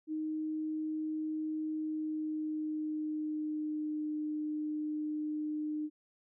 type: tone with pitch glide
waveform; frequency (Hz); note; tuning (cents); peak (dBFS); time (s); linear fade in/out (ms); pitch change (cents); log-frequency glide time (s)
sine; 311.1 to 303.8; D#4 to D#4; 0 to -41; -33; 0.07-5.9; 50; -41; 1.72-4.14
effects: none